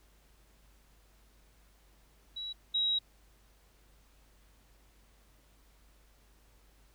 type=tone pair in turn; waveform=sine; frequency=3900 / 3840 Hz; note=B7 / B7; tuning=-23 / -49 cents; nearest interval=unison; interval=26 cents; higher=first; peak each=-37 / -27 dBFS; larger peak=second; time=2.36-2.53 / 2.74-2.99 s; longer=second; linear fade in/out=10 ms; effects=added 50 Hz sine -62 dBFS peak until 6.94 s + pink hiss -67 dBFS RMS until 6.94 s